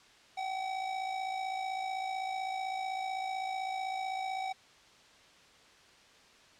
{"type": "tone with amplitude modulation", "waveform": "square", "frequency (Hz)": 761, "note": "F#5", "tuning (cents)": 48, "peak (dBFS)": -32, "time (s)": [0.37, 4.53], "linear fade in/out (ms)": 10, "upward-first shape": "sine", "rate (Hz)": 55.8, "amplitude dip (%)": 55, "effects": ["white hiss -59 dBFS RMS until 6.59 s", "low-pass 5000 Hz 12 dB/octave"]}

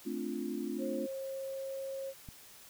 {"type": "chord", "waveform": "sine", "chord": "D minor seventh", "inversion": "second", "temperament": "equal", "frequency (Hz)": [220, 261.6, 293.7, 349.2], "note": ["A3", "C4", "D4", "F4"], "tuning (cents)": [0, 0, 0, 0], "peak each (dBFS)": -40, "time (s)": [0.05, 1.07], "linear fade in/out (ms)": 20}
{"type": "tone with pitch glide", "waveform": "sine", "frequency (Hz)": [536, 540], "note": ["C5", "C#5"], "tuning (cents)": [42, -45], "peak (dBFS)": -37, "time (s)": [0.78, 2.14], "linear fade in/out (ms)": 50, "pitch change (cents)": 13, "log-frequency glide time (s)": [0.91, 1.83]}
{"type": "click", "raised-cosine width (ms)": 5, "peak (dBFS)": -34, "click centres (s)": 2.288}
{"effects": ["white hiss -55 dBFS RMS until 2.69 s"]}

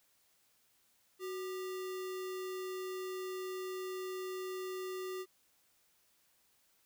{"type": "tone with sample-and-hold", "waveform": "sine", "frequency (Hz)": 371.9, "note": "F#4", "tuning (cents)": 9, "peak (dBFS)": -38, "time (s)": [1.19, 5.26], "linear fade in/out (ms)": 50, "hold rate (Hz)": 1575, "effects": ["white hiss -72 dBFS RMS until 6.85 s"]}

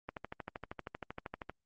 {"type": "click train", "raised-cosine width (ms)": 0.5, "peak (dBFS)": -25, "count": 19, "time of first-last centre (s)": [0.09, 1.496], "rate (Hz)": 12.8, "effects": ["Opus 24 kbps"]}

